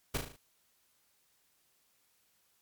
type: noise with echo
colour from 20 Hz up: pink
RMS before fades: -32 dBFS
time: 0.14-0.18 s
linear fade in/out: 10 ms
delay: 37 ms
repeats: 5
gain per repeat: -5 dB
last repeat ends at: 0.365 s
effects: white hiss -72 dBFS RMS until 2.61 s + MP3 96 kbps